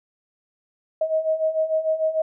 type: beating tone pair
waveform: sine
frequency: 629 / 635.7 Hz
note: D#5 / D#5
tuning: +19 / +37 cents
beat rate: 6.7 Hz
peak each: -25 / -21 dBFS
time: 1.01-2.22 s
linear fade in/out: 5 ms
effects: none